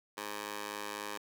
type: tone with high-pass filter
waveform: 15% pulse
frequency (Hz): 103.83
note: G#2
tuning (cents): 0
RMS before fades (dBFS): -41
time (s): 0.17-1.18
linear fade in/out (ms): 10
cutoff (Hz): 660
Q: 0.82
effects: none